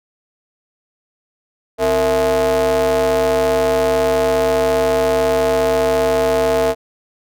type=ring-modulated tone; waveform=square; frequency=99.2 Hz; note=G2; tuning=21 cents sharp; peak=-11 dBFS; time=1.78-6.75 s; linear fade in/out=50 ms; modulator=558 Hz; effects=none